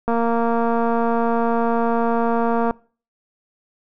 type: click train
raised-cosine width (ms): 1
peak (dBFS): -8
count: 611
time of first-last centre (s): 0.08-2.709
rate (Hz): 232
effects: noise-tail reverb RT60 0.4 s tail -23 dB re dry